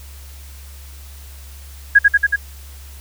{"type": "tone with echo", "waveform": "sine", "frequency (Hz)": 1648, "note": "G#6", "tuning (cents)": -14, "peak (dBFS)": -4, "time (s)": [1.95, 1.99], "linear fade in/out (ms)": 10, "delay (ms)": 93, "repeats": 4, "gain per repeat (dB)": -2, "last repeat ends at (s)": 2.362, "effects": ["added 69 Hz sine -35 dBFS peak until 3 s", "white hiss -44 dBFS RMS until 3 s"]}